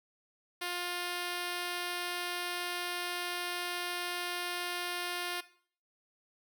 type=tone; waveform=5% pulse; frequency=353.5 Hz; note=F4; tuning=21 cents sharp; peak=-23 dBFS; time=0.61-5.41 s; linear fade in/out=10 ms; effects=noise-tail reverb RT60 0.5 s tail -17 dB re dry